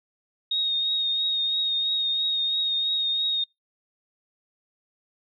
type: tone with vibrato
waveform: sine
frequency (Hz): 3729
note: A#7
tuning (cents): 0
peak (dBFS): -22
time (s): 0.51-3.44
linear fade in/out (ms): 5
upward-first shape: triangle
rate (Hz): 3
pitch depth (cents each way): 28
effects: noise-tail reverb RT60 0.2 s tail -26 dB re dry